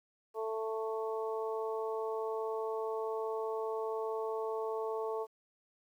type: harmonic tone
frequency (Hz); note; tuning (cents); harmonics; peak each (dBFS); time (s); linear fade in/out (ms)
221.2; A3; +9; 2 / 3 / 4 / 5; -35 / -43 / -42 / -44; 0.34-5.27; 50
effects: 11-bit